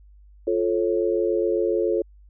sine chord, F augmented, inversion none, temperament just, 349.2 / 436.5 / 545.7 Hz, F4 / A4 / C#5, 0 / -14 / -27 cents, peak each -23 / -23 / -26 dBFS, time 0.47-2.02 s, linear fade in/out 5 ms, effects added 50 Hz sine -47 dBFS peak until 2.29 s

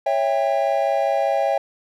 triangle chord, C# diminished, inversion none, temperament equal with one note detuned, 554.4 / 659.3 / 798.6 Hz, C#5 / E5 / G5, 0 / 0 / +32 cents, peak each -20 dBFS, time 0.06-1.58 s, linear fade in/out 5 ms, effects none

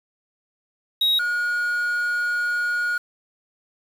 triangle tone pair in turn, 3800 / 1440.8 Hz, A#7 / F#6, +33 / -46 cents, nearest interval octave + perfect fourth, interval 1679 cents, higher first, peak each -15 / -19 dBFS, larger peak first, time 1.01-1.19 / 1.19-2.98 s, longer second, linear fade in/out 5 ms, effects 7-bit

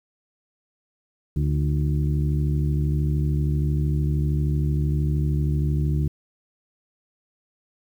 harmonic tone with a mistuned harmonic, 73 Hz, D2, 10 cents flat, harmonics 1 / 2 / 3 / 4 / 5, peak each -23 / -22 / -34 / -33 / -38 dBFS, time 1.36-6.08 s, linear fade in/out 5 ms, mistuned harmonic 4, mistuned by +67 cents, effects 9-bit

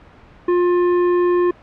sine tone with tanh clipping, 353.7 Hz, F4, 22 cents sharp, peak -15 dBFS, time 0.48-1.51 s, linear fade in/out 5 ms, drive 13 dB, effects pink hiss -45 dBFS RMS until 1.62 s + low-pass 2000 Hz 12 dB/octave

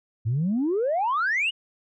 sine exponential sweep, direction up, 103.83 to 2991 Hz, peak -20 dBFS, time 0.25-1.51 s, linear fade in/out 20 ms, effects tanh soft clip ceiling -18 dBFS

